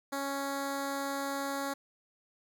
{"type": "tone with notch filter", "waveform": "10% pulse", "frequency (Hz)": 277.2, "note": "C#4", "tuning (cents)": 0, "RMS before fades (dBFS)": -35, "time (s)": [0.12, 1.74], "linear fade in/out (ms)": 10, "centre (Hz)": 2800, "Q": 1.5, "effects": []}